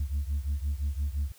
sine beating tone pair, 69.3 / 75.1 Hz, C#2 / D2, 0 / +39 cents, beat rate 5.8 Hz, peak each -28 / -30 dBFS, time 0-1.32 s, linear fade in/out 5 ms, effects tanh soft clip ceiling -24 dBFS + white hiss -57 dBFS RMS until 1.38 s

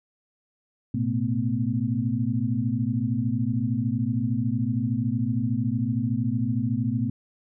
sine tone cluster, 111.4 / 124.7 / 223.7 / 252.1 Hz, A2 / B2 / A3 / B3, +22 / +17 / +29 / +36 cents, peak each -28 dBFS, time 0.94-7.1 s, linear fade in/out 5 ms, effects none

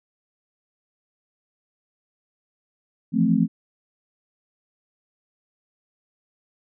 sine chord, F major seventh, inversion third, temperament equal, 164.81 / 174.61 / 220 / 261.6 Hz, E3 / F3 / A3 / C4, 0 / 0 / 0 / 0 cents, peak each -25 / -22 / -20 / -22 dBFS, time 3.12-3.48 s, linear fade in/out 50 ms, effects none

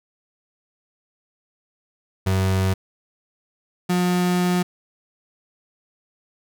35% pulse tone pair in turn, 94.8 / 178.96 Hz, F#2 / F3, +43 / +43 cents, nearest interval major seventh, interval 1100 cents, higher second, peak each -16 dBFS, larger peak neither, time 2.26-2.74 / 3.89-4.63 s, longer second, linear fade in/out 10 ms, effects none

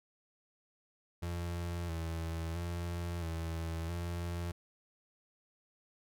35% pulse tone with vibrato, 84.2 Hz, E2, 37 cents sharp, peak -34 dBFS, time 1.22-4.52 s, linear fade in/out 10 ms, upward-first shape square, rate 0.75 Hz, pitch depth 40 cents each way, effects none

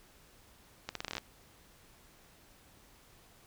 accelerating click train, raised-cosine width 0.2 ms, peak -19 dBFS, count 10, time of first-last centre 0.89-1.181 s, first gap 63 ms, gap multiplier 0.82, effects pink hiss -61 dBFS RMS until 3.46 s

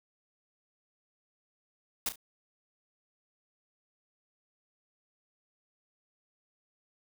white noise with echo, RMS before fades -31 dBFS, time 2.06-2.09 s, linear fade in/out 2 ms, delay 34 ms, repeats 2, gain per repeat -11 dB, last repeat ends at 2.158 s, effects none

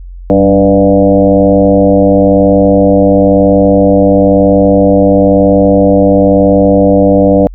sine tone with frequency modulation, 392 Hz, G4, in tune, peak -3 dBFS, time 0.3-7.47 s, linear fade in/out 0 ms, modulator 101 Hz, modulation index 2.5, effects added 44 Hz sine -24 dBFS peak until 7.54 s

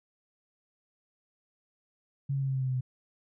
sine tone with pitch steps, 138.59 / 136.92 / 135.27 / 133.64 / 132.03 / 130.43 / 128.86 / 127.31 Hz, C#3 / C#3 / C#3 / C3 / C3 / C3 / C3 / C3, 0 / -21 / -42 / +37 / +16 / -5 / -26 / -47 cents, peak -27 dBFS, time 2.29-2.81 s, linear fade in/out 10 ms, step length 65 ms, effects none

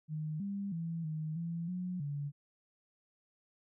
sine tone with pitch steps, 154.4 / 199.2 / 165.8 / 155.8 / 168.1 / 181 / 143.9 Hz, D#3 / G3 / E3 / D#3 / E3 / F#3 / D3, -13 / +28 / +10 / +3 / +34 / -38 / -35 cents, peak -35 dBFS, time 0.08-2.32 s, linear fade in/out 50 ms, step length 320 ms, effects none

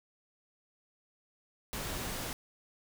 pink noise, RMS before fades -38 dBFS, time 1.73-2.33 s, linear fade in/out 0 ms, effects none

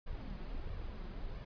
brown noise with flanger, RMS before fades -42 dBFS, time 0.06-1.45 s, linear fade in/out 10 ms, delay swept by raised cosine 1.7 to 5.5 ms, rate 1.5 Hz, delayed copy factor +0.5, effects resampled to 11025 Hz

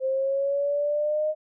sine linear sweep, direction up, 523.3 to 620 Hz, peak -22 dBFS, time 0-1.35 s, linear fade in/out 50 ms, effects none

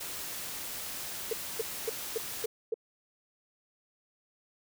white noise, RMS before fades -39 dBFS, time 0-2.46 s, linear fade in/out 10 ms
sine tone bursts, 449.4 Hz, A4, 37 cents sharp, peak -27 dBFS, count 6, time 1.31-2.742 s, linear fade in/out 5 ms, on 22 ms, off 260 ms
effects none

